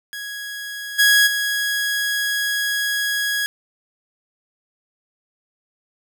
sawtooth tone with level steps, 1661.2 Hz, G#6, in tune, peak -25 / -8 / -16 dBFS, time 0.13-3.46 s, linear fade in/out 0 ms, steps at 0.98 / 1.26 s, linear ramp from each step 20 ms, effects none

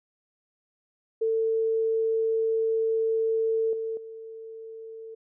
sine tone with level steps, 447.4 Hz, A4, 29 cents sharp, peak -22 / -28 / -38 dBFS, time 1.21-5.15 s, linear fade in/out 10 ms, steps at 3.73 / 3.97 s, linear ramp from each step 2 ms, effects none

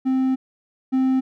triangle tone pair in turn, 261.6 / 261.6 Hz, C4 / C4, 0 / 0 cents, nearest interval unison, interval 0 cents, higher neither, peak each -15 / -14 dBFS, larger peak second, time 0.05-0.36 / 0.92-1.21 s, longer first, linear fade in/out 20 ms, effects none

